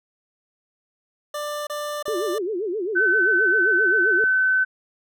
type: tone bursts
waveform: 25% pulse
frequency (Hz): 592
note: D5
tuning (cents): +14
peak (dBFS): -23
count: 3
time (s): 1.34-2.384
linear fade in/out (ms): 5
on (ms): 330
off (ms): 27
type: tone with vibrato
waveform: sine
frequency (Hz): 392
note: G4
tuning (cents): 0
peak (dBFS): -23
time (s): 2.08-4.24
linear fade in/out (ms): 0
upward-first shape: sine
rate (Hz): 7.6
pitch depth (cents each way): 230
type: tone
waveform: sine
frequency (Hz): 1521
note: F#6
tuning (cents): +47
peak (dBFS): -16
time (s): 2.95-4.65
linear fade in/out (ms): 20
effects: none